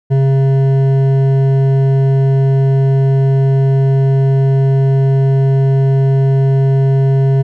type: tone with hard clipping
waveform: triangle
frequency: 135.3 Hz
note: C#3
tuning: 42 cents flat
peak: -10 dBFS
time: 0.1-7.43 s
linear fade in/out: 20 ms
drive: 13 dB
effects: none